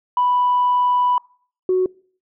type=tone pair in turn; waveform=sine; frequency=987.8 / 370 Hz; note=B5 / F#4; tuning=0 / 0 cents; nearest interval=octave + perfect fourth; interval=1700 cents; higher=first; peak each=-13 dBFS; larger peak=neither; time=0.17-1.18 / 1.69-1.86 s; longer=first; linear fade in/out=2 ms; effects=noise-tail reverb RT60 0.5 s tail -25 dB re dry + tanh soft clip ceiling -10 dBFS